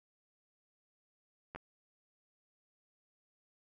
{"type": "clicks", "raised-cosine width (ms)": 0.5, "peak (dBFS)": -29, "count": 2, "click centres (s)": [1.549, 1.56], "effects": []}